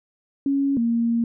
sine tone pair in turn, 277.2 / 232.6 Hz, C#4 / A#3, 0 / -4 cents, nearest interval minor third, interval 304 cents, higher first, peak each -18 dBFS, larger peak neither, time 0.46-0.77 / 0.77-1.24 s, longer second, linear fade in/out 2 ms, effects none

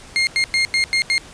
30% pulse tone bursts at uneven times, 2129 Hz, C7, 30 cents sharp, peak -12 dBFS, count 6, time 0.16-0.27 / 0.36-0.44 / 0.54-0.65 / 0.74-0.84 / 0.93-1.02 / 1.1-1.18 s, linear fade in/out 0 ms, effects pink hiss -41 dBFS RMS until 1.33 s + resampled to 22050 Hz

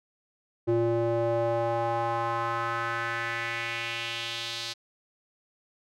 square tone with band-pass filter sweep, 116.54 Hz, A#2, in tune, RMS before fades -29 dBFS, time 0.67-4.74 s, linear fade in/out 20 ms, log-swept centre 380 to 4300 Hz, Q 2.5, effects none

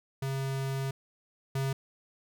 square tone pair in turn, 135.1 / 135.1 Hz, C#3 / C#3, -44 / -44 cents, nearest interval unison, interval 0 cents, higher neither, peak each -31 / -29 dBFS, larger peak second, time 0.22-0.91 / 1.55-1.73 s, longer first, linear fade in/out 5 ms, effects none

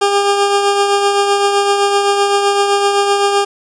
20% pulse tone with tremolo, 402.4 Hz, G4, 45 cents sharp, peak -4 dBFS, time 0.01-3.45 s, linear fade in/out 10 ms, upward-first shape triangle, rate 7.8 Hz, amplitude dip 45%, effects resampled to 22050 Hz + 7-bit

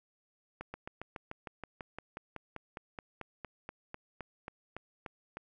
slowing click train, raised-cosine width 0.5 ms, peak -26 dBFS, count 24, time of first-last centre 0.61-5.37 s, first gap 130 ms, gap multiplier 1.04, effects none

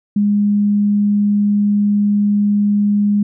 sine tone, 205.4 Hz, G#3, 19 cents flat, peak -11 dBFS, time 0.16-3.23 s, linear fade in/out 5 ms, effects none

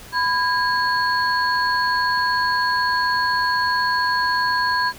sine tone cluster, 997 / 1633 / 4349 Hz, B5 / G#6 / C#8, +16 / -30 / -34 cents, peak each -20 / -21 / -26 dBFS, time 0.12-4.93 s, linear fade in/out 50 ms, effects pink hiss -41 dBFS RMS until 4.98 s

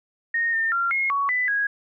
sine tone with pitch steps, 1853 / 1810 / 1380 / 2155 / 1120 / 1995 / 1651 Hz, A#6 / A6 / F6 / C#7 / C#6 / B6 / G#6, -11 / +48 / -21 / -49 / +18 / +17 / -11 cents, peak -20 dBFS, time 0.34-1.67 s, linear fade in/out 5 ms, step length 190 ms, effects none

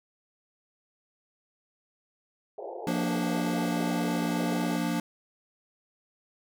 pink band-pass noise, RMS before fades -38 dBFS, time 2.58-4.77 s, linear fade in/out 2 ms, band 350 to 860 Hz, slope 96 dB/octave
square chord, Bb major, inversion second, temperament equal, 174.61 / 233.1 / 293.7 Hz, F3 / Bb3 / D4, 0 / 0 / 0 cents, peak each -32 dBFS, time 2.87-5 s, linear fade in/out 2 ms
effects none

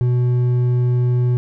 sine tone with hard clipping, 123.3 Hz, B2, 2 cents flat, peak -15 dBFS, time 0.01-1.37 s, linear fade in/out 0 ms, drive 5 dB, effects none

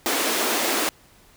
pink high-pass noise, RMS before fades -23 dBFS, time 0.06-0.89 s, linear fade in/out 0 ms, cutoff 240 Hz, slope 48 dB/octave, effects pink hiss -54 dBFS RMS until 1.36 s

